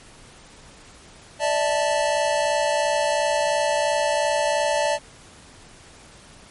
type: chord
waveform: square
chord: D suspended second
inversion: none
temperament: equal with one note detuned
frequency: 587.3 / 650.2 / 880 Hz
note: D5 / E5 / A5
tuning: 0 / -24 / 0 cents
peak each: -23 / -26 / -25 dBFS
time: 1.39-4.99 s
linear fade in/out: 50 ms
effects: pink hiss -47 dBFS RMS until 6.5 s + MP3 48 kbps